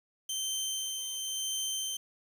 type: tone with tremolo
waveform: 20% pulse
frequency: 3113 Hz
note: G7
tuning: 13 cents flat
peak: -26 dBFS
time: 0.29-1.97 s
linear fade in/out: 5 ms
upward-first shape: sine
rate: 0.95 Hz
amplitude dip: 35%
effects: 9-bit